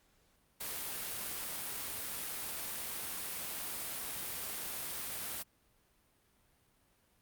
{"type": "noise", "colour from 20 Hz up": "white", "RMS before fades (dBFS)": -40, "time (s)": [0.6, 5.43], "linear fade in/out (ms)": 10, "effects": ["pink hiss -71 dBFS RMS until 7.21 s", "Opus 48 kbps"]}